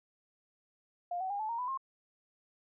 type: tone with pitch steps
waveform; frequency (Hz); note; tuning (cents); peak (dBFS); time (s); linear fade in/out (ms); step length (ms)
sine; 704 / 754.5 / 808.7 / 866.7 / 928.9 / 995.6 / 1067.1; F5 / F#5 / G#5 / A5 / A#5 / B5 / C6; +14 / +34 / -46 / -26 / -6 / +14 / +34; -33; 1.11-1.775; 5; 95
effects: none